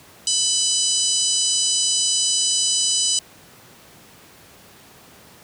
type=harmonic tone; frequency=996 Hz; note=B5; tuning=14 cents sharp; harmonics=3 / 4 / 5 / 6 / 7 / 8 / 9; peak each=-25 / -27 / -24 / -25 / -27 / -24 / -27 dBFS; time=0.27-3.19 s; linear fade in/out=2 ms; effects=pink hiss -47 dBFS RMS until 5.43 s + high-pass 100 Hz 12 dB/octave